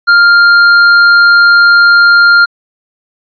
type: tone with tanh clipping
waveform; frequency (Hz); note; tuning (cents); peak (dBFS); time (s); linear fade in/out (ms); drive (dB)
triangle; 1400; F6; +4; -4; 0.07-2.46; 20; 16
effects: resampled to 11025 Hz